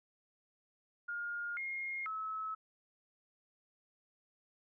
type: tone with pitch steps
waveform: sine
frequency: 1418 / 2139 / 1295 Hz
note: F6 / C7 / E6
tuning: +26 / +38 / -31 cents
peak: -37 dBFS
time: 1.08-2.55 s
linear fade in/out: 10 ms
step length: 490 ms
effects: none